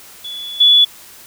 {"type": "tone with level steps", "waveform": "sine", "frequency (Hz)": 3426, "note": "A7", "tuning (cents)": -47, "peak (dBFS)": [-25, -6], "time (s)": [0.24, 0.85], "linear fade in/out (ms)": 10, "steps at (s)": 0.6, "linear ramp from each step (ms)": 10, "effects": ["white hiss -40 dBFS RMS until 1.26 s"]}